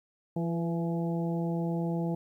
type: harmonic tone with a mistuned harmonic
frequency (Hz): 168.6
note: E3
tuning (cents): +39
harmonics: 1 / 2 / 3 / 4 / 5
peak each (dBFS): -29 / -35 / -39 / -41 / -43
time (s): 0.36-2.15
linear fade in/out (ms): 5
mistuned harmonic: 3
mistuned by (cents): -26
effects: 11-bit